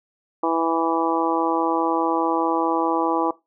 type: harmonic tone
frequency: 164.81 Hz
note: E3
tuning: in tune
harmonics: 2 / 3 / 4 / 5 / 6 / 7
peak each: -23 / -26 / -28 / -25 / -26 / -27 dBFS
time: 0.43-3.31 s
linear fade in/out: 5 ms
effects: noise-tail reverb RT60 0.2 s tail -19 dB re dry